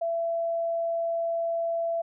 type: tone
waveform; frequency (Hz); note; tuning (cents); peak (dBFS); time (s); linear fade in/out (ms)
sine; 670; E5; +28; -25; 0.01-2.02; 10
effects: none